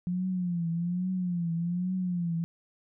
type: tone with vibrato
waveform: sine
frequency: 176 Hz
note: F3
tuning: 14 cents sharp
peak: -27 dBFS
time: 0.07-2.44 s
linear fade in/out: 0 ms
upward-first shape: triangle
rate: 1.2 Hz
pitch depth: 110 cents each way
effects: none